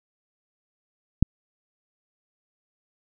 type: click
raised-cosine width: 5 ms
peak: -3 dBFS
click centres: 1.226 s
effects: none